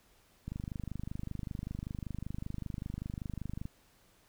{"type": "click train", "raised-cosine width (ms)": 5, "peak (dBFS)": -26, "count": 81, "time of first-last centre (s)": [0.48, 3.655], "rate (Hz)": 25.2, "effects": ["pink hiss -66 dBFS RMS until 4.28 s"]}